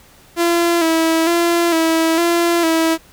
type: tone with vibrato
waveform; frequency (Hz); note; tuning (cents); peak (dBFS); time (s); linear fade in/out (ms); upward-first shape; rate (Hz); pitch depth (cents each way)
sawtooth; 333.3; E4; +19; -9; 0.36-2.98; 50; square; 1.1; 42
effects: pink hiss -47 dBFS RMS until 3.12 s